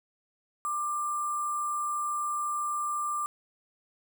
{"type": "tone with sample-and-hold", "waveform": "sine", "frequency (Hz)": 1186, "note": "D6", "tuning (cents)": 17, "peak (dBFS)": -28, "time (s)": [0.65, 3.26], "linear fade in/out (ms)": 0, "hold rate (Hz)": 8820, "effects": []}